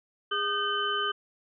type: tone cluster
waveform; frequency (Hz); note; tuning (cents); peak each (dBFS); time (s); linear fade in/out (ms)
sine; 409.5 / 1222 / 1547 / 3042; G#4 / D#6 / G6 / F#7; -24 / -32 / -23 / +47; -35 / -30 / -32 / -31; 0.31-1.12; 10
effects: none